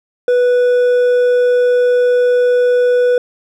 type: tone with hard clipping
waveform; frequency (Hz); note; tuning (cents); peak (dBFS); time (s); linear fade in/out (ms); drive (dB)
triangle; 492.5; B4; -5; -10; 0.28-3.18; 2; 7
effects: none